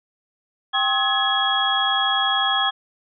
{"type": "tone cluster", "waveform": "sine", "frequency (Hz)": [787, 1071, 1277, 1687, 3314], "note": ["G5", "C6", "D#6", "G#6", "G#7"], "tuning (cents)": [7, 40, 45, 27, -4], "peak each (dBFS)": [-24, -27, -26, -25, -21], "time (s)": [0.73, 2.71], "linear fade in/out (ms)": 20, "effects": []}